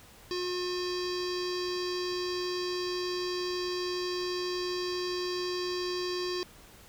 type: tone with low-pass filter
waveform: square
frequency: 359.6 Hz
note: F#4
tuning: 49 cents flat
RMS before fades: -33 dBFS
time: 0.31-6.43 s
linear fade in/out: 0 ms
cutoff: 4900 Hz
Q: 5.9
effects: pink hiss -54 dBFS RMS until 6.88 s